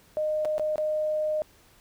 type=tone with dropouts; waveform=sine; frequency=614 Hz; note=D#5; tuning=23 cents flat; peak=-24 dBFS; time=0.17-1.42 s; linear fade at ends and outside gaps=0 ms; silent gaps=0.449-0.454 / 0.581-0.596 / 0.758-0.781 s; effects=pink hiss -58 dBFS RMS until 1.8 s